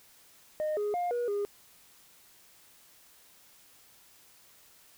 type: tone with pitch steps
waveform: sine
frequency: 614 / 415.4 / 707 / 481.5 / 407.6 Hz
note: D#5 / G#4 / F5 / B4 / G#4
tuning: -23 / 0 / +21 / -44 / -32 cents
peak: -26 dBFS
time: 0.6-1.45 s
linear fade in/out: 0 ms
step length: 170 ms
effects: tanh soft clip ceiling -27 dBFS + white hiss -59 dBFS RMS until 4.97 s